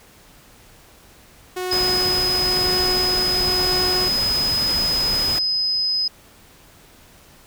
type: tone with tremolo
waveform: sawtooth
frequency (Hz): 366.1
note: F#4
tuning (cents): -18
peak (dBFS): -19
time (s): 1.56-4.09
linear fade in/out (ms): 10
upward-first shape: sine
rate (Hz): 1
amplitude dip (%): 40
type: tone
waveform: sine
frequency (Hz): 5040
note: D#8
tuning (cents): +21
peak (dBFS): -18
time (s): 1.71-6.08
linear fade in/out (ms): 5
type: noise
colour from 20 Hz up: pink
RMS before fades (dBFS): -28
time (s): 1.72-5.39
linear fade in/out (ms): 5
effects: pink hiss -49 dBFS RMS until 7.46 s